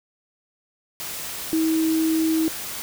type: tone in noise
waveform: sine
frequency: 320.4 Hz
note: E4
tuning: 49 cents flat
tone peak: -18 dBFS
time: 1.53-2.48 s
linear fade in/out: 0 ms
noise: white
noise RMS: -32 dBFS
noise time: 1-2.82 s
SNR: +11 dB
effects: none